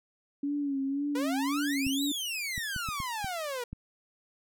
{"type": "tone with vibrato", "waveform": "sine", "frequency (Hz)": 280, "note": "C#4", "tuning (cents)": 18, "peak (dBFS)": -28, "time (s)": [0.43, 2.12], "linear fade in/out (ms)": 5, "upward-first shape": "sine", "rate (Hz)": 1.9, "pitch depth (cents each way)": 63}
{"type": "exponential two-way sweep", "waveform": "sawtooth", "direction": "up then down", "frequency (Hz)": [469.4, 3977, 469.4], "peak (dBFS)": -29, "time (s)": [1.15, 3.64], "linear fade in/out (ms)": 5, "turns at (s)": 2.03}
{"type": "clicks", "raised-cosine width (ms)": 5, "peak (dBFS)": -26, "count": 7, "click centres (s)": [1.867, 2.579, 2.763, 2.888, 3.002, 3.245, 3.73]}
{"effects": []}